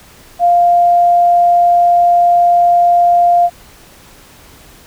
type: tone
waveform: sine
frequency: 698.5 Hz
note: F5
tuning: in tune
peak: -6 dBFS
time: 0.39-3.5 s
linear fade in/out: 50 ms
effects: pink hiss -41 dBFS RMS until 4.86 s